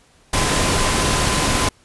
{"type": "tone in noise", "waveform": "sine", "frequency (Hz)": 1022, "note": "C6", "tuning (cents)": -41, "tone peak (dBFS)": -27, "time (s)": [0.33, 1.69], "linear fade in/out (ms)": 5, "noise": "pink", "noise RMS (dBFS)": -18, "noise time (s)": [0.33, 1.69], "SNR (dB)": -12, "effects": ["pink hiss -54 dBFS RMS until 1.84 s", "resampled to 24000 Hz"]}